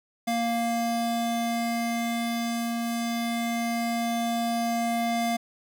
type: tone pair together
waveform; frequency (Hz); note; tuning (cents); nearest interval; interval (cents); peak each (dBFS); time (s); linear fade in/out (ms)
square; 233.1 / 699.5; A#3 / F5; 0 / +3; octave + perfect fifth; 1903; -28 / -30; 0.27-5.37; 10
effects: none